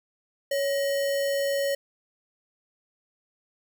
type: tone with sample-and-hold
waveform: sine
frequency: 558 Hz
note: C#5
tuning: 11 cents sharp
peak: -23 dBFS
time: 0.51-1.75 s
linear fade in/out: 5 ms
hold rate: 2450 Hz
effects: none